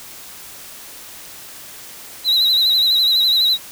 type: tone with vibrato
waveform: triangle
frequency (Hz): 3935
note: B7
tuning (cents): -7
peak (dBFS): -11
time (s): 2.24-3.58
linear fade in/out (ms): 50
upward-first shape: sine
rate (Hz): 12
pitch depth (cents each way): 63
effects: white hiss -37 dBFS RMS until 3.71 s